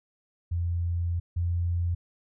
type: tone pair in turn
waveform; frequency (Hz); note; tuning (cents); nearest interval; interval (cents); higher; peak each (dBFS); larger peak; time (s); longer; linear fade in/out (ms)
sine; 86 / 86.55; F2 / F2; -26 / -15; unison; 11; second; -25 / -24; second; 0.51-1.2 / 1.36-1.95; first; 10
effects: none